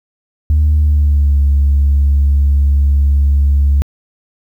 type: tone with pitch glide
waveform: sine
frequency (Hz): 75.5 to 70.44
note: D2 to C#2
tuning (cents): +48 to +28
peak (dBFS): -6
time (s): 0.5-3.82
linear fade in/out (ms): 0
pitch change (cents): -120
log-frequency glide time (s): 0.74-1.39
effects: tanh soft clip ceiling -5 dBFS + 8-bit